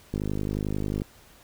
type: click train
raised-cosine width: 3 ms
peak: -16 dBFS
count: 46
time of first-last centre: 0.14-1.019 s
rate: 51.2 Hz
effects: pink hiss -54 dBFS RMS until 1.43 s